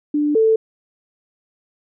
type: tone pair in turn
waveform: sine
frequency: 295.8 / 443.2 Hz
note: D4 / A4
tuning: +13 / +13 cents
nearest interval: perfect fifth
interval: 700 cents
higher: second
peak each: -15 / -11 dBFS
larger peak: second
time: 0.14-0.35 / 0.35-0.56 s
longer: neither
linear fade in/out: 5 ms
effects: none